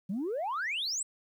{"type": "exponential sweep", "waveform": "sine", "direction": "up", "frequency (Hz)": [176.2, 8350], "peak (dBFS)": -29, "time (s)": [0.09, 1.03], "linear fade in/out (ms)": 10, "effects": ["tanh soft clip ceiling -28 dBFS", "11-bit"]}